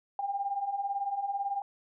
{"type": "beating tone pair", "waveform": "sine", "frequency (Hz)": [784, 802], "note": ["G5", "G5"], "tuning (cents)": [0, 39], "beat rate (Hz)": 18, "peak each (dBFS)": [-36, -31], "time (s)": [0.19, 1.62], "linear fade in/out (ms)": 2, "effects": []}